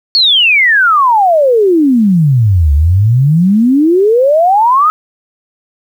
sine exponential two-way sweep, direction down then up, 4464 to 69.6 to 1292 Hz, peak -5 dBFS, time 0.15-4.9 s, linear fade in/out 0 ms, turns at 2.73 s, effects 7-bit

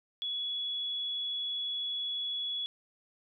sine tone, 3383 Hz, G#7, 31 cents sharp, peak -32 dBFS, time 0.22-2.66 s, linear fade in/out 0 ms, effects none

